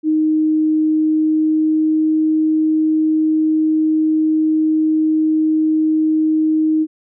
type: tone with pitch glide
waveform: sine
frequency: 311.1 to 312.9 Hz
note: D#4 to D#4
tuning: 0 to +10 cents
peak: -12 dBFS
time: 0.03-6.87 s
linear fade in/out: 50 ms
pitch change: +10 cents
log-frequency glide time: 0.81-2.19 s
effects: none